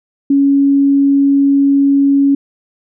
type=tone; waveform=sine; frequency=278.5 Hz; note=C#4; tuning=8 cents sharp; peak=-7 dBFS; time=0.3-2.35 s; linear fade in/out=5 ms; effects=none